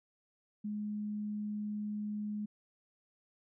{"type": "tone", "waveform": "sine", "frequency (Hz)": 209.5, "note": "G#3", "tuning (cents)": 15, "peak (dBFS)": -35, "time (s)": [0.64, 2.46], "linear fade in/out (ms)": 10, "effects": []}